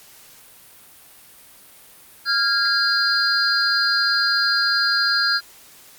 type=tone cluster; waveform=sine; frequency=1388 / 1639 / 4181 / 4802 Hz; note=F6 / G#6 / C8 / D8; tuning=-11 / -23 / -2 / +38 cents; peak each=-22 dBFS; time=2.25-5.41 s; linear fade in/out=50 ms; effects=white hiss -47 dBFS RMS until 5.98 s + Opus 48 kbps